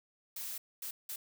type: noise bursts at uneven times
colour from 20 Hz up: blue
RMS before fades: -41 dBFS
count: 3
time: 0.36-0.58 / 0.82-0.91 / 1.09-1.16 s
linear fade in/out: 5 ms
effects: none